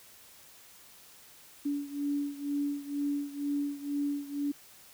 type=beating tone pair; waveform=sine; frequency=285.9 / 288 Hz; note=D4 / D4; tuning=-46 / -34 cents; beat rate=2.1 Hz; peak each=-32 / -35 dBFS; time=1.65-4.52 s; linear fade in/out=10 ms; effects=white hiss -55 dBFS RMS until 4.93 s